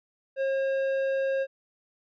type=tone with tanh clipping; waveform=sine; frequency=539 Hz; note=C#5; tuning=49 cents flat; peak=-26 dBFS; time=0.36-1.47 s; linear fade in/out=50 ms; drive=10 dB; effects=none